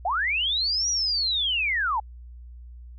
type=linear two-way sweep; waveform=sine; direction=up then down; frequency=655 to 5850 to 806 Hz; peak=-22 dBFS; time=0.05-2 s; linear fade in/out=5 ms; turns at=0.89 s; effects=added 60 Hz sine -40 dBFS peak until 2.98 s